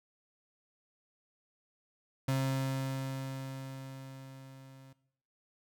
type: tone with level ramp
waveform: 35% pulse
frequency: 133.8 Hz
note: C3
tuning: 39 cents sharp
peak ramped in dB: -26 to -51 dBFS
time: 2.28-4.93 s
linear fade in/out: 5 ms
effects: noise-tail reverb RT60 0.7 s tail -18 dB re dry